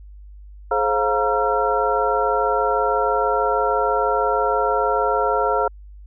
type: tone cluster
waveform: sine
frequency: 424.7 / 531 / 705 / 939 / 1358 Hz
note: G#4 / C5 / F5 / A#5 / F6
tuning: +39 / +25 / +16 / +12 / -49 cents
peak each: -23 dBFS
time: 0.71-5.68 s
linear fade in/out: 5 ms
effects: added 50 Hz sine -38 dBFS peak until 6.06 s